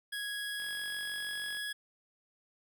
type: tone with pitch glide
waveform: 25% pulse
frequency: 1661.2 to 1672.8 Hz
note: G#6 to G#6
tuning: 0 to +12 cents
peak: -32 dBFS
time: 0.12-1.73 s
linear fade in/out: 10 ms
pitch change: +12 cents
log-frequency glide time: 0.29-1.56 s
type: click train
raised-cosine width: 0.3 ms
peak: -36 dBFS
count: 46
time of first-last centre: 0.6-1.57 s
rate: 46.4 Hz
effects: none